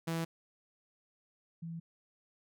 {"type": "tone pair in turn", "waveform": ["sawtooth", "sine"], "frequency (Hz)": [164.81, 166.05], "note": ["E3", "E3"], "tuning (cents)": [0, 13], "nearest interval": "unison", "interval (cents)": 13, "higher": "second", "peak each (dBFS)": [-29, -39], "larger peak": "first", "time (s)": [[0.07, 0.25], [1.62, 1.8]], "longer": "neither", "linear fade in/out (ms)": 10, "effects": []}